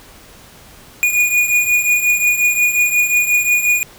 square beating tone pair, 2447 / 2452.6 Hz, D#7 / D#7, -29 / -26 cents, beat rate 5.6 Hz, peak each -14 / -19 dBFS, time 1.03-3.83 s, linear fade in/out 0 ms, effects pink hiss -42 dBFS RMS until 3.98 s

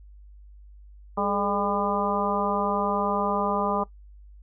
harmonic tone with a mistuned harmonic, 201.1 Hz, G3, 44 cents sharp, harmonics 1 / 2 / 3 / 4 / 5 / 6, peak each -30 / -30 / -30 / -30 / -30 / -30 dBFS, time 1.17-3.84 s, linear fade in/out 10 ms, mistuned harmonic 2, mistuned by +79 cents, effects noise-tail reverb RT60 0.1 s tail -18 dB re dry + added 50 Hz sine -45 dBFS peak until 4.42 s

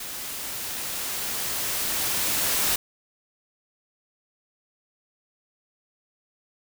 white noise with level ramp, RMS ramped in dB -35 to -23 dBFS, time 0-2.76 s, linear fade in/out 5 ms, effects none

